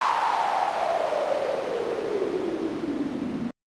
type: noise with band-pass filter sweep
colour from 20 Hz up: white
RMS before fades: -26 dBFS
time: 0.01-3.51 s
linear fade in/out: 5 ms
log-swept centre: 1000 to 230 Hz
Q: 6.4
effects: low-pass 6000 Hz 12 dB/octave + Opus 48 kbps